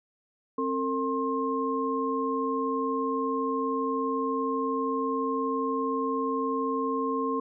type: tone cluster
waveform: sine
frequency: 266.5 / 454.3 / 1064 Hz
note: C4 / A#4 / C6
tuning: +32 / -45 / +29 cents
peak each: -30 dBFS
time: 0.58-7.4 s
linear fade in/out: 5 ms
effects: none